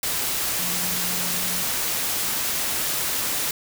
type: tone in noise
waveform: sine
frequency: 178.4 Hz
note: F3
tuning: 37 cents sharp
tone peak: -35 dBFS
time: 0.59-1.63 s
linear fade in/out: 2 ms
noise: white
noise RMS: -25 dBFS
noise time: 0.03-3.51 s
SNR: -13 dB
effects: none